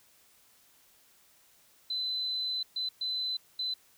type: tone bursts at uneven times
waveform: sine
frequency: 4028 Hz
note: B7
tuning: 33 cents sharp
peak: -30 dBFS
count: 4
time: 1.9-2.63 / 2.76-2.89 / 3.01-3.37 / 3.59-3.74 s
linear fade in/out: 5 ms
effects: white hiss -63 dBFS RMS until 3.97 s